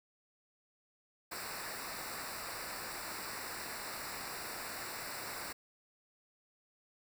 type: noise with comb filter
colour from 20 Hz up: pink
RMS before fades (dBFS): -43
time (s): 1.31-5.53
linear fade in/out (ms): 10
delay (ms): 0.31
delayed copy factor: -0.85
effects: none